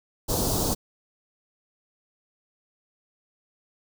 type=band-stop noise; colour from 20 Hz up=pink; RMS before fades=-25 dBFS; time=0.28-0.75 s; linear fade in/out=20 ms; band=1000 to 4300 Hz; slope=24 dB/octave; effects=none